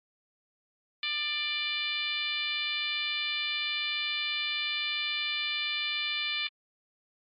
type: harmonic tone with a mistuned harmonic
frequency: 591 Hz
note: D5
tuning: 11 cents sharp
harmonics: 2 / 3 / 4 / 5 / 6 / 7 / 8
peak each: -45 / -41 / -33 / -36 / -35 / -39 / -45 dBFS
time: 1.03-6.47 s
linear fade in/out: 2 ms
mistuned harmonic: 2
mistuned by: +31 cents
effects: AAC 32 kbps